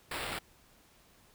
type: noise with sample-and-hold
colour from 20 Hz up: white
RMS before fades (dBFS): -38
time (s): 0.11-0.39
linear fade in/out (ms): 5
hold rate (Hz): 6300
effects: pink hiss -63 dBFS RMS until 1.34 s